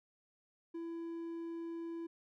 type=tone; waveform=triangle; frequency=333.9 Hz; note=E4; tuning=22 cents sharp; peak=-38 dBFS; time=0.74-2.07 s; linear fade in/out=10 ms; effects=none